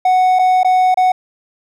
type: tone with dropouts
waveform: triangle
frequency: 740 Hz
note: F#5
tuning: in tune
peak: -7 dBFS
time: 0.05-1.12 s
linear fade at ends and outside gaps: 5 ms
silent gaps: 0.389-0.392 / 0.633-0.646 / 0.944-0.972 s
effects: none